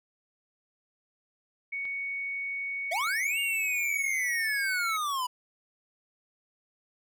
sine tone with pitch glide, 2227 to 2209 Hz, C#7 to C#7, +7 to -7 cents, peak -31 dBFS, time 1.72-4.97 s, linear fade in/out 10 ms, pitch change -14 cents, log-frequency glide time 3.78-4.21 s
clicks, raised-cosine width 0.3 ms, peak -33 dBFS, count 3, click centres 1.853 / 3.012 / 3.072 s
square linear two-way sweep, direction up then down, 600 to 2823 to 972 Hz, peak -29 dBFS, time 2.91-5.27 s, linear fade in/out 10 ms, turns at 3.39 s
effects none

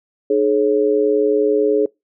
sine tone with amplitude modulation, 424.6 Hz, G#4, 38 cents sharp, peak -8 dBFS, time 0.3-1.86 s, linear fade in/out 5 ms, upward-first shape sine, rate 120 Hz, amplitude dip 95%, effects noise-tail reverb RT60 0.2 s tail -25 dB re dry

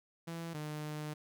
sawtooth tone pair in turn, 166.7 / 151.41 Hz, E3 / D#3, +20 / -47 cents, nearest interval major second, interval 167 cents, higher first, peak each -36 / -35 dBFS, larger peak second, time 0.27-0.54 / 0.54-1.14 s, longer second, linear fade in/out 10 ms, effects none

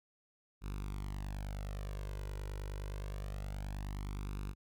sawtooth tone with flanger, 49.58 Hz, G1, 20 cents sharp, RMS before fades -41 dBFS, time 0.61-4.55 s, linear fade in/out 50 ms, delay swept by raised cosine 0.78 to 2.08 ms, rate 0.26 Hz, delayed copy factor +0.75, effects none

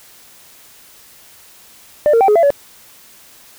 sine tone with pitch steps, 596 / 460.1 / 778 / 420.1 / 673 / 567 Hz, D5 / A#4 / G5 / G#4 / E5 / C#5, +25 / -23 / -13 / +20 / +36 / +39 cents, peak -6 dBFS, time 2.06-2.504 s, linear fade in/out 0 ms, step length 74 ms, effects tanh soft clip ceiling -6 dBFS + white hiss -44 dBFS RMS until 3.58 s

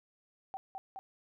sine tone with echo, 771 Hz, G5, 29 cents flat, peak -37 dBFS, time 0.54-0.57 s, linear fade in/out 0 ms, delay 210 ms, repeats 2, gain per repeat -2 dB, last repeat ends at 0.99 s, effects none

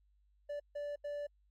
triangle tone bursts at uneven times, 582 Hz, D5, 16 cents flat, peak -36 dBFS, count 3, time 0.49-0.6 / 0.75-0.96 / 1.04-1.27 s, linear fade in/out 10 ms, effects added 50 Hz sine -68 dBFS peak until 1.5 s + AAC 64 kbps

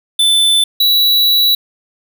square tone pair in turn, 3520 / 3927 Hz, A7 / B7, 0 / -11 cents, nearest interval major second, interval 189 cents, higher second, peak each -9 dBFS, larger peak neither, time 0.19-0.64 / 0.8-1.55 s, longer second, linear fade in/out 5 ms, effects none

